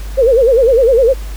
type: tone with vibrato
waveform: sine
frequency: 494.2 Hz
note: B4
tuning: 1 cent sharp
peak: -6 dBFS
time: 0.17-1.14 s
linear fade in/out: 20 ms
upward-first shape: sine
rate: 9.9 Hz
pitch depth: 180 cents each way
effects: added 50 Hz sine -21 dBFS peak until 1.36 s + pink hiss -36 dBFS RMS until 1.36 s